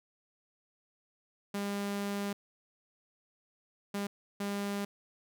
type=tone bursts at uneven times; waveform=sawtooth; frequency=201.5 Hz; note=G3; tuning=48 cents sharp; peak=-29 dBFS; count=3; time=1.54-2.33 / 3.94-4.07 / 4.4-4.85 s; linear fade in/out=5 ms; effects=none